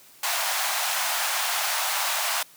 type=high-pass noise; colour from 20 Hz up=pink; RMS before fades=-26 dBFS; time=0.23-2.43 s; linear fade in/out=5 ms; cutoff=670 Hz; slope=48 dB/octave; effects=white hiss -52 dBFS RMS until 2.56 s + high-pass 60 Hz 12 dB/octave